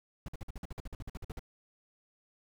brown noise bursts, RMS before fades -40 dBFS, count 16, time 0.26-1.394 s, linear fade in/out 2 ms, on 24 ms, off 50 ms, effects none

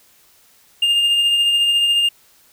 triangle tone with tremolo, 2814 Hz, F7, 12 cents sharp, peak -10 dBFS, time 0.82-2.09 s, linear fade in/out 5 ms, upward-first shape triangle, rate 14 Hz, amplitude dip 35%, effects white hiss -53 dBFS RMS until 2.52 s

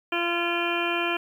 harmonic tone, 343.8 Hz, F4, 27 cents flat, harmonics 1 / 2 / 3 / 4 / 5 / 7 / 8 / 9, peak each -29 / -32 / -33 / -32 / -34 / -30 / -34 / -34 dBFS, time 0.12-1.17 s, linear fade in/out 5 ms, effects 9-bit

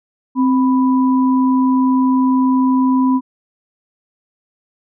sine tone pair together, 261 / 989.4 Hz, C4 / B5, -4 / +3 cents, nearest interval octave + major seventh, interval 2307 cents, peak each -11 / -20 dBFS, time 0.35-3.21 s, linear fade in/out 50 ms, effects none

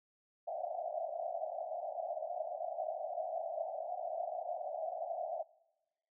pink band-pass noise, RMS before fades -40 dBFS, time 0.47-5.43 s, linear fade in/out 10 ms, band 610 to 740 Hz, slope 96 dB/octave, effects noise-tail reverb RT60 1.0 s tail -22 dB re dry

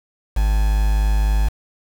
triangle tone with quantisation, 51.91 Hz, G#1, in tune, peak -12 dBFS, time 0.36-1.49 s, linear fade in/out 10 ms, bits 5, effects none

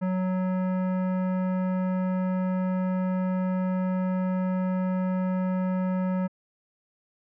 sine tone with hard clipping, 185.2 Hz, F#3, 2 cents sharp, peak -26 dBFS, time 0.01-6.28 s, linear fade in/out 20 ms, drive 16 dB, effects low-pass 2000 Hz 12 dB/octave

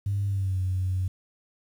sine tone with pitch glide, 100 to 92.77 Hz, G2 to F#2, +35 to +5 cents, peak -23 dBFS, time 0.06-1.08 s, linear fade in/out 5 ms, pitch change -130 cents, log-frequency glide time 0.27-0.59 s, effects tanh soft clip ceiling -19 dBFS + 9-bit

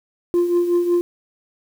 sine tone with tremolo, 349.2 Hz, F4, in tune, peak -10 dBFS, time 0.34-1.01 s, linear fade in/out 0 ms, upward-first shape triangle, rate 5.4 Hz, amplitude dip 70%, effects tanh soft clip ceiling -12 dBFS + 7-bit

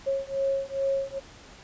sine beating tone pair, 544 / 546.4 Hz, C#5 / C#5, -33 / -25 cents, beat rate 2.4 Hz, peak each -28 dBFS, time 0.06-1.2 s, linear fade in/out 20 ms, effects pink hiss -49 dBFS RMS until 1.63 s + resampled to 16000 Hz

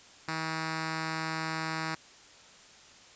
5% pulse tone with notch filter, 160 Hz, D#3, 49 cents sharp, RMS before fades -34 dBFS, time 0.28-1.95 s, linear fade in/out 5 ms, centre 540 Hz, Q 1.4, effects white hiss -54 dBFS RMS until 3.15 s + resampled to 16000 Hz

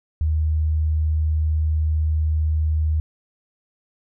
sine tone, 77.78 Hz, D#2, in tune, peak -17 dBFS, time 0.21-3 s, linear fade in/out 0 ms, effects none

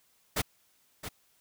pink noise with echo, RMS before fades -29 dBFS, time 0.36-0.42 s, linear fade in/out 10 ms, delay 670 ms, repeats 1, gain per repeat -10 dB, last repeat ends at 1.09 s, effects white hiss -68 dBFS RMS until 1.4 s

